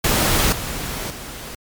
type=noise with level steps; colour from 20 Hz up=pink; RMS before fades=-17 / -27 / -33 dBFS; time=0.04-1.55 s; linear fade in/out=5 ms; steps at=0.52 / 1.1 s; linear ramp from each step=5 ms; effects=MP3 96 kbps